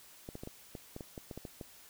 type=clicks; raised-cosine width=2 ms; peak=-29 dBFS; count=12; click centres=0.289 / 0.354 / 0.435 / 0.474 / 0.752 / 0.964 / 1.008 / 1.178 / 1.312 / 1.376 / 1.452 / 1.612 s; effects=white hiss -57 dBFS RMS until 1.89 s